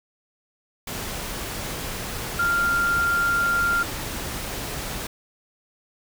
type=tone in noise; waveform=sine; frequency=1392 Hz; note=F6; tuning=6 cents flat; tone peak=-19 dBFS; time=2.39-3.83 s; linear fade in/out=5 ms; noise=pink; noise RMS=-31 dBFS; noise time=0.87-5.07 s; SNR=+9 dB; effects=none